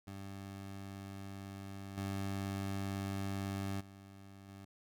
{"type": "tone with level steps", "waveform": "20% pulse", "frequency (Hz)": 98, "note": "G2", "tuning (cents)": 0, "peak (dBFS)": [-40, -32, -48, -45], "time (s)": [0.07, 4.65], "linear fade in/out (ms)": 5, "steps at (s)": [1.97, 3.8, 4.48], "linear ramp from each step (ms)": 10, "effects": []}